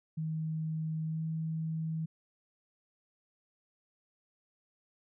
sine tone with pitch glide, 158.3 to 160.23 Hz, D#3 to E3, +30 to -49 cents, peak -32 dBFS, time 0.17-2.06 s, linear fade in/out 10 ms, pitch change +21 cents, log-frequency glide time 1.04-1.23 s, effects none

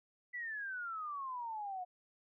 sine exponential sweep, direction down, 1997 to 713 Hz, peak -39 dBFS, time 0.33-1.85 s, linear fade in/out 20 ms, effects none

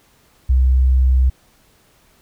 sine tone, 64.4 Hz, C2, 27 cents flat, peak -10 dBFS, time 0.49-1.3 s, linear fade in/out 10 ms, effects pink hiss -55 dBFS RMS until 2.21 s

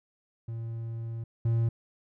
triangle tone pair in turn, 114.6 / 115.18 Hz, A#2 / A#2, -29 / -20 cents, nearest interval unison, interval 9 cents, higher second, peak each -31 / -21 dBFS, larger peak second, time 0.48-1.24 / 1.45-1.69 s, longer first, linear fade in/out 5 ms, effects none

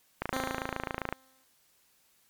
click train, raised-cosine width 0.5 ms, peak -15 dBFS, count 26, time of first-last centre 0.22-1.126 s, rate 27.6 Hz
10% pulse tone with exponential decay, 262.4 Hz, C4, 5 cents sharp, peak -22 dBFS, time 0.33-1.44 s, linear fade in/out 2 ms, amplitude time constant 240 ms
effects white hiss -67 dBFS RMS until 2.29 s + MP3 96 kbps

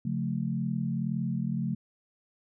sine chord, Db augmented, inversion none, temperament equal with one note detuned, 138.59 / 177.87 / 220 Hz, Db3 / F3 / A3, 0 / +32 / 0 cents, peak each -32 dBFS, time 0.05-1.75 s, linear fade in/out 5 ms, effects none

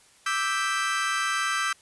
35% pulse chord, E minor seventh, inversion third, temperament equal with one note detuned, 1174.7 / 1311.7 / 1568 / 1975.5 Hz, D6 / E6 / G6 / B6, 0 / -9 / 0 / 0 cents, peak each -29 / -28 / -27 / -31 dBFS, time 0.26-1.73 s, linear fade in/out 5 ms, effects white hiss -57 dBFS RMS until 1.81 s + resampled to 24000 Hz

